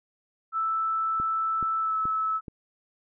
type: tone with pitch glide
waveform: sine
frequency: 1318.5 to 1302.6 Hz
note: E6 to E6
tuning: 0 to -21 cents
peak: -24 dBFS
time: 0.52-2.41 s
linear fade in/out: 50 ms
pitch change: -21 cents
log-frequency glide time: 1.8-1.96 s
type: click train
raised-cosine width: 3 ms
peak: -25 dBFS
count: 4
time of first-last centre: 1.2-2.482 s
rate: 2.34 Hz
effects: none